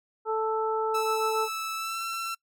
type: harmonic tone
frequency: 440 Hz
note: A4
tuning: in tune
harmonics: 1 / 2 / 3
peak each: -27 / -30 / -32 dBFS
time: 0.25-1.49 s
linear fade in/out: 50 ms
type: tone with pitch glide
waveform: sawtooth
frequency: 1313 to 1346 Hz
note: E6 to E6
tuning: -7 to +36 cents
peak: -27 dBFS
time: 0.94-2.35 s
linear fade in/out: 10 ms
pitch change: +43 cents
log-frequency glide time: 1.76-2.01 s
effects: noise-tail reverb RT60 0.1 s tail -24 dB re dry